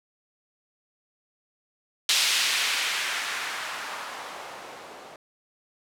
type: noise with low-pass filter sweep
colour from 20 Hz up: violet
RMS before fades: -29 dBFS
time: 2.09-5.16 s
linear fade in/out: 2 ms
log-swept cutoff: 3600 to 530 Hz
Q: 1.1
effects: none